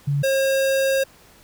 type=tone pair in turn; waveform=sine / square; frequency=142.2 / 538.6 Hz; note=C#3 / C#5; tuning=+45 / -50 cents; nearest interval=octave + major seventh; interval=2305 cents; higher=second; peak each=-18 dBFS; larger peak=neither; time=0.07-0.23 / 0.23-1.04 s; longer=second; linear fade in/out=10 ms; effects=pink hiss -51 dBFS RMS until 1.43 s